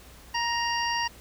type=harmonic tone with a mistuned harmonic; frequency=934 Hz; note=A#5; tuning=3 cents sharp; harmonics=1 / 2 / 3 / 5 / 6; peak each=-28 / -31 / -33 / -35 / -36 dBFS; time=0.34-1.08 s; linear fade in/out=10 ms; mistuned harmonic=1; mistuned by=+18 cents; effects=added 60 Hz sine -51 dBFS peak until 1.2 s + pink hiss -51 dBFS RMS until 1.2 s